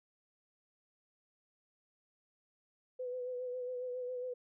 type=tone with vibrato; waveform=sine; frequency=500 Hz; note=B4; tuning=21 cents sharp; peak=-37 dBFS; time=2.99-4.34 s; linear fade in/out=10 ms; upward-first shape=sine; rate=7.3 Hz; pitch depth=32 cents each way; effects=none